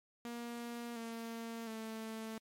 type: tone with pitch steps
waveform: sawtooth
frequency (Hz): 236.8 / 229.1 / 221.7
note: A#3 / A#3 / A3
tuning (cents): +27 / -30 / +13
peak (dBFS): -38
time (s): 0.25-2.38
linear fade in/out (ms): 0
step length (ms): 710
effects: MP3 64 kbps

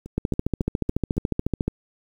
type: two click trains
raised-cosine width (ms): 3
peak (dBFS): -9 / -24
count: 22 / 5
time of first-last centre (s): 0.18-1.68 / 0.06-1.168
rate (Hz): 14 / 3.61
effects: 8-bit

